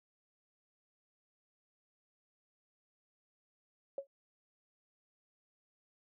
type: tone with exponential decay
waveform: sine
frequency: 552 Hz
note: C#5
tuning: 7 cents flat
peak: -32 dBFS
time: 3.98-4.07 s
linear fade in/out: 2 ms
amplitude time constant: 18 ms
effects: none